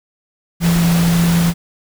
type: tone in noise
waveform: sine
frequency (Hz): 170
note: F3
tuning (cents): -46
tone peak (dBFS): -11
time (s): 0.6-1.54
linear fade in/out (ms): 50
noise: pink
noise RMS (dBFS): -22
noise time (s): 0.6-1.54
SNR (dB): +8
effects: none